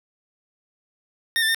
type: tone with pitch steps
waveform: 25% pulse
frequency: 1836 / 1774 / 1816 Hz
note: A#6 / A6 / A#6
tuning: -27 / +14 / -46 cents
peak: -15 dBFS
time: 1.36-1.546 s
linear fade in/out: 0 ms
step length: 62 ms
effects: none